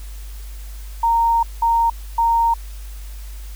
sine tone bursts at uneven times, 925 Hz, A#5, 14 cents flat, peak -13 dBFS, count 3, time 1.03-1.43 / 1.62-1.9 / 2.18-2.54 s, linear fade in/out 5 ms, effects added 50 Hz sine -30 dBFS peak until 3.55 s + white hiss -45 dBFS RMS until 3.55 s

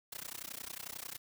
white noise with amplitude modulation, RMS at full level -41 dBFS, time 0.12-1.18 s, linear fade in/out 5 ms, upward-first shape sine, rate 31.1 Hz, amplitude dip 100%, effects none

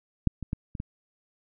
clicks, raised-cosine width 5 ms, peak -8 / -22 / -16 / -23 / -20 dBFS, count 5, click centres 0.273 / 0.427 / 0.531 / 0.752 / 0.801 s, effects none

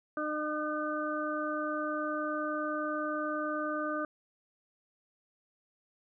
harmonic tone, 303.3 Hz, D#4, 44 cents flat, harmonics 1 / 2 / 4 / 5, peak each -36 / -36 / -36 / -39 dBFS, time 0.17-4.05 s, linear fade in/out 2 ms, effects none

